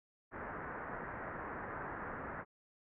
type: low-pass noise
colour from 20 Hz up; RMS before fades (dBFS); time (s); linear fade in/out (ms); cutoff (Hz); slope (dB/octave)
white; -44; 0.31-2.45; 50; 1800; 48
effects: none